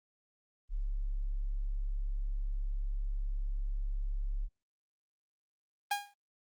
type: tone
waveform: sine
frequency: 34.65 Hz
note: C#1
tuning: in tune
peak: -31 dBFS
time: 0.69-4.49 s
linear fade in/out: 50 ms
type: tone with exponential decay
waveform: sawtooth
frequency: 814 Hz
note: G#5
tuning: 35 cents flat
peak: -23 dBFS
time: 5.91-6.14 s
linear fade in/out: 5 ms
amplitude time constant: 48 ms
effects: Opus 24 kbps